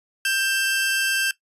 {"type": "tone pair together", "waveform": "sawtooth", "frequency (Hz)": [1577, 2664], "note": ["G6", "E7"], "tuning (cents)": [10, 18], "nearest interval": "major sixth", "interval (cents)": 908, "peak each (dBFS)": [-18, -22], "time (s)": [0.25, 1.31], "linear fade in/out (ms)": 2, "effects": ["noise-tail reverb RT60 0.1 s tail -17 dB re dry", "resampled to 32000 Hz"]}